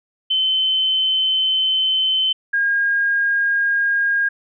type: tone pair in turn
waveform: sine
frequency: 3065 / 1623.6 Hz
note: G7 / G#6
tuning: -40 / -40 cents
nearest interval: major seventh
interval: 1100 cents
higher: first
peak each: -15 dBFS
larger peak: neither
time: 0.3-2.33 / 2.53-4.29 s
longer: first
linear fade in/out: 10 ms
effects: none